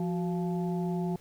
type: harmonic tone with a mistuned harmonic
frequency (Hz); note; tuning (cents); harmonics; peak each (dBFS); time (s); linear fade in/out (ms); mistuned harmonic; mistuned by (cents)
173.1; F3; -15; 1 / 2 / 4 / 5; -29 / -35 / -41 / -43; 0-1.16; 2; 2; +110
effects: pink hiss -58 dBFS RMS until 1.2 s